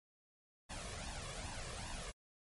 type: noise with flanger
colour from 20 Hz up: pink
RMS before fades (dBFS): -45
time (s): 0.69-2.12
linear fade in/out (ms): 20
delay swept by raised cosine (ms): 1.1 to 1.79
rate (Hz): 2.5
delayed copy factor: +0.7
effects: MP3 48 kbps